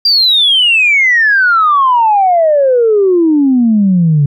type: exponential sweep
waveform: sine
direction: down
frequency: 4800 to 139.8 Hz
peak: -5 dBFS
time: 0.05-4.26 s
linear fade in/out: 5 ms
effects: tanh soft clip ceiling -1 dBFS